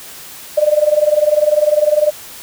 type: tone with tremolo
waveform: sine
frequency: 601 Hz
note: D5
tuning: 40 cents sharp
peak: -6 dBFS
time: 0.57-2.11 s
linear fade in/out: 10 ms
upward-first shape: sine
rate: 20 Hz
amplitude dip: 85%
effects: white hiss -34 dBFS RMS until 2.42 s